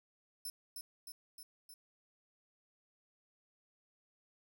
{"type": "tone with echo", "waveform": "5% pulse", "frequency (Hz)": 5310, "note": "E8", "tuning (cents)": 12, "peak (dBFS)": -35, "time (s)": [0.45, 0.5], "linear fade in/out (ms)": 2, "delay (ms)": 310, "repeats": 4, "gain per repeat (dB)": -3, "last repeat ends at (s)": 1.74, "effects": []}